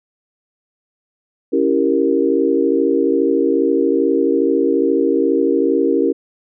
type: chord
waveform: sine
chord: C# diminished seventh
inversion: none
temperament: equal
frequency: 277.2 / 329.6 / 392 / 466.2 Hz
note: C#4 / E4 / G4 / Bb4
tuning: 0 / 0 / 0 / 0 cents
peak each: -18 dBFS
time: 1.52-6.13 s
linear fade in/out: 20 ms
effects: none